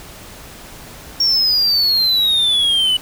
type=exponential sweep; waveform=triangle; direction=down; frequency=5560 to 2960 Hz; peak=-11 dBFS; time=1.2-2.97 s; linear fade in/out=5 ms; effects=pink hiss -37 dBFS RMS until 3.01 s